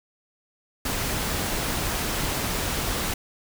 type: noise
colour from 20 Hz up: pink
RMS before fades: -27 dBFS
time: 0.85-3.14 s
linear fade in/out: 5 ms
effects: none